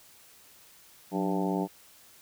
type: harmonic tone with a mistuned harmonic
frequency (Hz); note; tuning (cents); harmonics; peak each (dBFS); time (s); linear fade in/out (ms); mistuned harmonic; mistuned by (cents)
98; G2; 0; 2 / 3 / 4 / 5 / 6 / 7 / 8 / 9; -30 / -32 / -34 / -39 / -41 / -38 / -39 / -37; 1.11-1.68; 50; 2; -120
effects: white hiss -56 dBFS RMS until 2.21 s